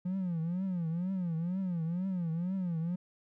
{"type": "tone with vibrato", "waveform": "triangle", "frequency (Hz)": 176.1, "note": "F3", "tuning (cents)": 15, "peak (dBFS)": -28, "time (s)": [0.05, 2.96], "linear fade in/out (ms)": 10, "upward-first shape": "triangle", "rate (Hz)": 2.1, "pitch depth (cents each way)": 180, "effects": ["tanh soft clip ceiling -25 dBFS"]}